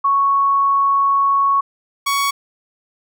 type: tone pair in turn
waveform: sine / sawtooth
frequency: 1108.7 / 1118.3 Hz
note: C#6 / C#6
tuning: 0 / +15 cents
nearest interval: unison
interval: 15 cents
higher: second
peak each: -12 dBFS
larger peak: neither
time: 0.04-1.61 / 2.06-2.31 s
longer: first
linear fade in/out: 10 ms
effects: none